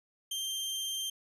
sawtooth tone, 3158 Hz, G7, 12 cents sharp, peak -30 dBFS, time 0.31-1.1 s, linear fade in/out 5 ms, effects resampled to 32000 Hz

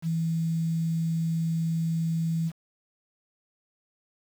sine tone with quantisation, 163.9 Hz, E3, 10 cents flat, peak -24 dBFS, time 0.02-2.52 s, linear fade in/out 50 ms, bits 8, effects none

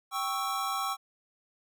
square chord, C# diminished, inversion second, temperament equal, 784 / 1108.7 / 1318.5 Hz, G5 / C#6 / E6, 0 / 0 / 0 cents, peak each -36 / -34 / -35 dBFS, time 0.11-0.97 s, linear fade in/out 50 ms, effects none

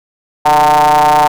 square ring-modulated tone, 76.4 Hz, D#2, 31 cents flat, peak -4 dBFS, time 0.45-1.28 s, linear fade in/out 10 ms, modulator 826 Hz, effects none

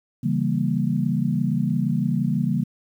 sine chord, C# diminished seventh, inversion none, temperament equal, 138.59 / 164.81 / 196 / 233.1 Hz, C#3 / E3 / G3 / Bb3, 0 / 0 / 0 / 0 cents, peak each -25 dBFS, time 0.23-2.64 s, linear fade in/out 10 ms, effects 9-bit

